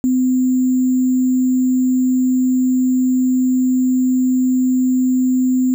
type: tone with sample-and-hold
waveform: sine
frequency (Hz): 255.5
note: C4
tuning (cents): -41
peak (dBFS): -12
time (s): 0.04-5.74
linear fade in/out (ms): 0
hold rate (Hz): 7350
effects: none

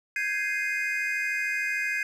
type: chord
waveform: triangle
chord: Ab major seventh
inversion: third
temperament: equal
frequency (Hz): 1568 / 1661.2 / 2093 / 2489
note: G6 / Ab6 / C7 / Eb7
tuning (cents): 0 / 0 / 0 / 0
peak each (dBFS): -34 / -29 / -29 / -30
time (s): 0.16-2.03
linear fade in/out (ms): 2
effects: none

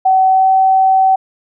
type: tone with pitch glide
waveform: sine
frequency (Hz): 758 to 763.3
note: F#5 to G5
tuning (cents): +42 to -46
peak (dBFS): -7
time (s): 0.05-1.16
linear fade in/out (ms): 10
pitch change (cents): +12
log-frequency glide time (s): 0.28-0.5
effects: none

